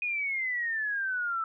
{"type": "exponential sweep", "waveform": "sine", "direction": "down", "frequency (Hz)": [2489, 1312], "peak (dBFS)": -28, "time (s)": [0.02, 1.44], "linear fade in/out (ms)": 2, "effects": []}